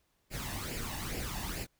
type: noise with flanger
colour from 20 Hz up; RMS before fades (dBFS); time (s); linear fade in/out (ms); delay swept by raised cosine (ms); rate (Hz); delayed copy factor
pink; -38; 0.3-1.67; 50; 0.4 to 1.12; 2.3; +0.6
effects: pink hiss -75 dBFS RMS until 1.79 s